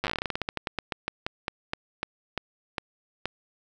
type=slowing click train; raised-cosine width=0.3 ms; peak=-12 dBFS; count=28; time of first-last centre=0.04-3.256 s; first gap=8 ms; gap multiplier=1.17; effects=none